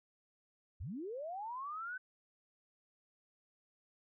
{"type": "linear sweep", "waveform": "sine", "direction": "up", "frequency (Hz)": [58.4, 1537], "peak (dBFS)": -40, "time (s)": [0.8, 1.98], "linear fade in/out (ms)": 10, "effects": []}